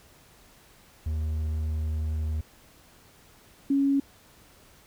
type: tone pair in turn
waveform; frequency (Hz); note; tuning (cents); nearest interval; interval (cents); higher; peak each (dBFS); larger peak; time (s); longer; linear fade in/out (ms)
triangle / sine; 77.78 / 277.2; D#2 / C#4; 0 / 0; octave + minor seventh; 2200; second; -24 / -20; second; 1.06-2.41 / 3.7-4; first; 5
effects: pink hiss -56 dBFS RMS until 4.86 s